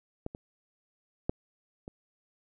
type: clicks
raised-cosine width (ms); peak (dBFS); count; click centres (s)
2; -21 / -27 / -14 / -28; 4; 0.264 / 0.349 / 1.295 / 1.879
effects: none